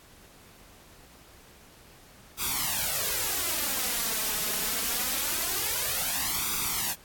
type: noise with flanger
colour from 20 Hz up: white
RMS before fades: -29 dBFS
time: 2.37-6.96 s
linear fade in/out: 50 ms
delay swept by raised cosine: 0.83 to 4.73 ms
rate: 0.24 Hz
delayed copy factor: +0.8
effects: pink hiss -54 dBFS RMS until 7.04 s + AAC 64 kbps